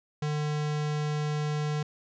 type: tone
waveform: square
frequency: 150 Hz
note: D3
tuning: 37 cents sharp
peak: -28 dBFS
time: 0.22-1.83 s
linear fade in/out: 5 ms
effects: resampled to 16000 Hz